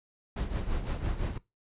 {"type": "noise with tremolo", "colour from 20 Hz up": "brown", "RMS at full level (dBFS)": -29, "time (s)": [0.36, 1.38], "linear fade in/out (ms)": 5, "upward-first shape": "sine", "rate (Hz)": 5.9, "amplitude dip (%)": 65, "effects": ["noise-tail reverb RT60 0.2 s tail -20 dB re dry", "resampled to 8000 Hz"]}